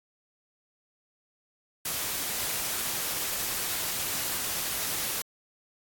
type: noise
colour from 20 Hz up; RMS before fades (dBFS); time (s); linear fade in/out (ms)
white; -31; 1.85-5.22; 5
effects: AAC 64 kbps